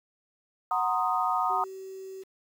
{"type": "chord", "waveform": "sine", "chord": "C half-diminished seventh", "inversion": "second", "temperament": "equal", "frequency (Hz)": [740, 932.3, 1046.5, 1244.5], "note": ["Gb5", "Bb5", "C6", "Eb6"], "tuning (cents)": [0, 0, 0, 0], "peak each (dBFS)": [-29, -30, -33, -28], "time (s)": [0.71, 1.64], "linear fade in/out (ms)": 2}
{"type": "tone", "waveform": "sine", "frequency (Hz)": 381.9, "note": "G4", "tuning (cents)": -45, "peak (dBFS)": -38, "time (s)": [1.49, 2.24], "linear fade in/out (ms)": 20}
{"effects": ["9-bit"]}